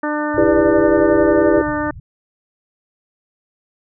harmonic tone, 299.3 Hz, D4, 33 cents sharp, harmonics 1 / 2 / 3 / 4 / 5 / 6, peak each -21 / -24 / -26 / -27 / -28 / -29 dBFS, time 0.03-1.91 s, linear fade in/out 5 ms
white low-pass noise, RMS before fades -32 dBFS, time 0.34-2 s, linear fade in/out 2 ms, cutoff 150 Hz, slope 96 dB/octave
sine chord, E minor seventh, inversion none, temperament equal with one note detuned, 329.6 / 402.1 / 493.9 / 587.3 Hz, E4 / G4 / B4 / D5, 0 / +44 / 0 / 0 cents, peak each -15 / -17 / -20 / -16 dBFS, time 0.37-1.62 s, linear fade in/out 10 ms
effects none

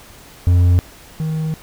triangle tone pair in turn, 88.5 / 157.69 Hz, F2 / D#3, +23 / +24 cents, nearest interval minor seventh, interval 1001 cents, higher second, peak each -7 / -16 dBFS, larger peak first, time 0.47-0.79 / 1.2-1.54 s, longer second, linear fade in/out 0 ms, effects pink hiss -42 dBFS RMS until 1.62 s

